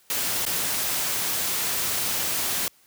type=noise with dropouts; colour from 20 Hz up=white; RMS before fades=-26 dBFS; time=0.1-2.68 s; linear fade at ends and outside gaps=1 ms; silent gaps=0.452-0.464 s; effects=white hiss -59 dBFS RMS until 2.86 s + high-pass 60 Hz 12 dB/octave